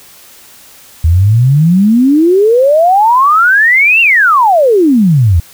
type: exponential two-way sweep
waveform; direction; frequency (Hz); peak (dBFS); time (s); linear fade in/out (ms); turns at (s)
sine; up then down; 77.7 to 2800 to 77.7; -4; 1.04-5.4; 5; 4.01
effects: white hiss -38 dBFS RMS until 5.53 s